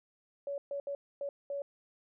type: tone bursts at uneven times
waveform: sine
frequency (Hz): 564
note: C#5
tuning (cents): +30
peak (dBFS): -34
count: 5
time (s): 0.47-0.58 / 0.71-0.8 / 0.87-0.95 / 1.21-1.29 / 1.5-1.62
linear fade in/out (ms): 2
effects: none